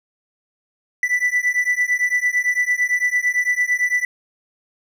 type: beating tone pair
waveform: triangle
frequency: 1974 / 1982.9 Hz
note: B6 / B6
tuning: -1 / +6 cents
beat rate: 8.9 Hz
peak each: -18 dBFS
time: 1.03-4.05 s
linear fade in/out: 2 ms
effects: none